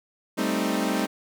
sawtooth chord, A half-diminished seventh, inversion third, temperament equal, 196 / 220 / 261.6 / 311.1 Hz, G3 / A3 / C4 / Eb4, 0 / 0 / 0 / 0 cents, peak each -25 dBFS, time 0.37-1.07 s, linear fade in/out 20 ms, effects none

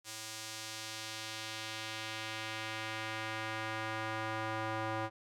square tone with band-pass filter sweep, 110 Hz, A2, in tune, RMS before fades -40 dBFS, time 0.04-5.1 s, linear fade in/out 50 ms, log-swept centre 7000 to 1000 Hz, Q 0.93, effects none

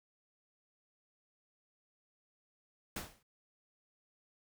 pink noise with exponential decay, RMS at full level -37 dBFS, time 2.96-3.23 s, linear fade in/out 5 ms, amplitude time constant 57 ms, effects none

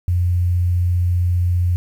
sine tone, 88.5 Hz, F2, 23 cents sharp, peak -14 dBFS, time 0.08-1.76 s, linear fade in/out 0 ms, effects 8-bit

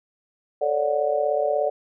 sine chord, D major seventh, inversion second, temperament just, 440.5 / 550.6 / 587.3 / 734.2 Hz, A4 / C#5 / D5 / F#5, +2 / -12 / 0 / -14 cents, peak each -27 / -28 / -22 / -27 dBFS, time 0.61-1.7 s, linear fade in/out 10 ms, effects none

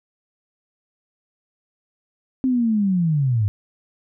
sine linear sweep, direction down, 264.3 to 98 Hz, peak -16 dBFS, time 2.44-3.48 s, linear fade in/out 0 ms, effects none

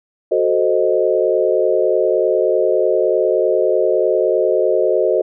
sine chord, F# diminished seventh, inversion none, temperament equal, 370 / 440 / 523.3 / 622.3 Hz, F#4 / A4 / C5 / Eb5, 0 / 0 / 0 / 0 cents, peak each -18 dBFS, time 0.31-5.22 s, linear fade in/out 10 ms, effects none

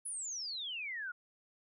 sine exponential sweep, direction down, 10590 to 1400 Hz, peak -38 dBFS, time 0.05-1.12 s, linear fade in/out 10 ms, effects none

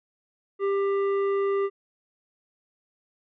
sine tone with hard clipping, 396 Hz, G4, 18 cents sharp, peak -24 dBFS, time 0.59-1.7 s, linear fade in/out 50 ms, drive 12 dB, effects low-pass 2000 Hz 12 dB/octave

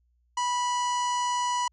harmonic tone with a mistuned harmonic, 981 Hz, B5, 12 cents flat, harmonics 1 / 2 / 3 / 4 / 5 / 6 / 7 / 8 / 9, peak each -25 / -39 / -37 / -45 / -45 / -40 / -41 / -49 / -50 dBFS, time 0.37-1.68 s, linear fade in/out 5 ms, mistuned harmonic 4, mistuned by +110 cents, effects added 60 Hz sine -65 dBFS peak until 1.72 s

